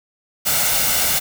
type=noise with comb filter; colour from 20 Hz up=white; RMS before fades=-18 dBFS; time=0.45-1.2 s; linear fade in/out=20 ms; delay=1.4 ms; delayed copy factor=+0.5; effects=none